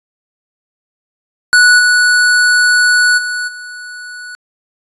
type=tone with level steps; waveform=square; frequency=1474 Hz; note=F#6; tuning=7 cents flat; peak=-5 / -8 / -17 / -27 dBFS; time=1.53-4.35 s; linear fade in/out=0 ms; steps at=1.78 / 3.17 / 3.47 s; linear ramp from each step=20 ms; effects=resampled to 24000 Hz